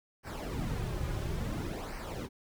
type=noise with flanger; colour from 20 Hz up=brown; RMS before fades=-36 dBFS; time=0.23-2.29 s; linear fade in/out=50 ms; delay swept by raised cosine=0.28 to 4.48 ms; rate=0.58 Hz; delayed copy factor=-0.7; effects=none